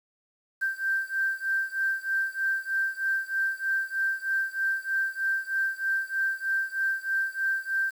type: beating tone pair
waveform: sine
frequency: 1568 / 1571.2 Hz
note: G6 / G6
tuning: 0 / +4 cents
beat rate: 3.2 Hz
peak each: -28 / -29 dBFS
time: 0.61-7.91 s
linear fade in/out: 20 ms
effects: 8-bit